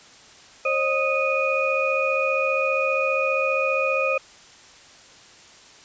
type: tone cluster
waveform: sine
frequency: 535 / 610 / 1250 / 2475 Hz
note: C5 / D#5 / D#6 / D#7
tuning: +38 / -34 / +8 / -10 cents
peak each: -23 / -29 / -27 / -24 dBFS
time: 0.65-4.18 s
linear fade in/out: 5 ms
effects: white hiss -48 dBFS RMS until 5.84 s + resampled to 16000 Hz